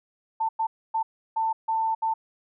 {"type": "tone bursts at uneven times", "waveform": "sine", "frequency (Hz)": 892, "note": "A5", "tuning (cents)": 23, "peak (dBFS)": -22, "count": 6, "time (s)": [[0.4, 0.49], [0.59, 0.67], [0.94, 1.03], [1.36, 1.53], [1.68, 1.95], [2.02, 2.14]], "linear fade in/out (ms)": 10, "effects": []}